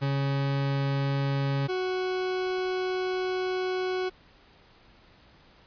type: tone pair in turn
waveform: 40% pulse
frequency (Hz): 138.59 / 370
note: C#3 / F#4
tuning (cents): 0 / 0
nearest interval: octave + perfect fourth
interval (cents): 1700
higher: second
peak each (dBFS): -24 / -26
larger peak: first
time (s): 0.01-1.68 / 1.68-4.1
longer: second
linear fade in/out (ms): 20
effects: pink hiss -57 dBFS RMS until 5.66 s + resampled to 11025 Hz